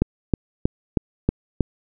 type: click train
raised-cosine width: 3 ms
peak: -4 dBFS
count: 6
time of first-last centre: 0.02-1.607 s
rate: 3.15 Hz
effects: none